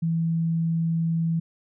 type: tone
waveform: sine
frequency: 164.81 Hz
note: E3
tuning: in tune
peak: -21 dBFS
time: 0.02-1.4 s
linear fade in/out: 10 ms
effects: none